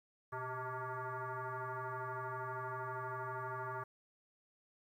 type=tone with frequency modulation; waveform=sine; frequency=134.8 Hz; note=C#3; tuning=48 cents flat; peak=-39 dBFS; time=0.32-3.84 s; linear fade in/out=10 ms; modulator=257 Hz; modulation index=5.4; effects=12-bit